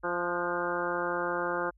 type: harmonic tone with a mistuned harmonic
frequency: 174.61 Hz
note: F3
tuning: in tune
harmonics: 1 / 2 / 3 / 4 / 5 / 6 / 7 / 8 / 9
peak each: -44 / -35 / -34 / -40 / -37 / -38 / -37 / -36 / -40 dBFS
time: 0.03-1.71 s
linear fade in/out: 20 ms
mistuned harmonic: 8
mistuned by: +39 cents
effects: added 50 Hz sine -59 dBFS peak until 1.77 s